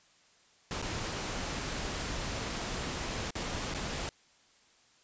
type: noise with dropouts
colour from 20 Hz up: pink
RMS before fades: -36 dBFS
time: 0.71-4.09 s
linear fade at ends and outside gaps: 0 ms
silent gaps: 0.817-0.825 / 3.306-3.354 / 3.739-3.747 s
effects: white hiss -64 dBFS RMS until 5.03 s + resampled to 16000 Hz